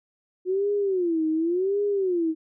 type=tone with vibrato; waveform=sine; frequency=359 Hz; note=F4; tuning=48 cents sharp; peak=-21 dBFS; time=0.45-2.35 s; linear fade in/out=50 ms; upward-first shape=sine; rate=0.9 Hz; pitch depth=230 cents each way; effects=none